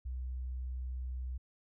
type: tone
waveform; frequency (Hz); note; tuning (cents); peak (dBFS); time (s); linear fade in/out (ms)
sine; 63.2; B1; +41; -36; 0.05-1.38; 10
effects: none